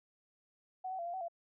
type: tone with pitch steps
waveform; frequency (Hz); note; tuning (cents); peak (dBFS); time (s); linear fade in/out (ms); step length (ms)
sine; 746 / 756 / 683 / 694 / 755 / 682; F#5 / F#5 / F5 / F5 / F#5 / F5; +14 / +37 / -39 / -11 / +35 / -41; -37; 0.84-1.284; 10; 74
effects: none